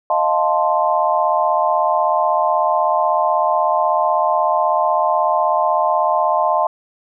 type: chord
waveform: sine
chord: F dominant seventh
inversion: third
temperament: equal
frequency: 622.3 / 698.5 / 880 / 1046.5 Hz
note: Eb5 / F5 / A5 / C6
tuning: 0 / 0 / 0 / 0 cents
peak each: -19 dBFS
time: 0.1-6.67 s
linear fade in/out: 2 ms
effects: none